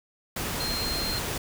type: tone in noise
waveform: sine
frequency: 4187 Hz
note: C8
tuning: in tune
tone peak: -30 dBFS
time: 0.6-1.19 s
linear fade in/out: 5 ms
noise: pink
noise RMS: -31 dBFS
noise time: 0.36-1.38 s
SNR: -2 dB
effects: none